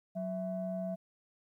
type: tone pair together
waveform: sine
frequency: 185.22 / 659.3 Hz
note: F#3 / E5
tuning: +2 / 0 cents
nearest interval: octave + minor seventh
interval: 2198 cents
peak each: -36 / -36 dBFS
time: 0.15-0.96 s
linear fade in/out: 20 ms
effects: tanh soft clip ceiling -27 dBFS + 12-bit